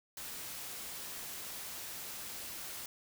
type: noise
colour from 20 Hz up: white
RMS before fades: -44 dBFS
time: 0.17-2.86 s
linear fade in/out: 2 ms
effects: none